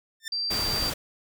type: tone with exponential growth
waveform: 15% pulse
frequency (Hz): 1793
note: A6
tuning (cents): +32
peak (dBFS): -22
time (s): 0.2-0.28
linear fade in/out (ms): 2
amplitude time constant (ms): 16
type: tone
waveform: sine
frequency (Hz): 4699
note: D8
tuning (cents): 0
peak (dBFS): -26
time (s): 0.32-0.9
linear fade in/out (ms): 5
type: noise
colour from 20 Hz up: pink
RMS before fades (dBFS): -31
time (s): 0.5-0.94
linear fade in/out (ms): 10
effects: none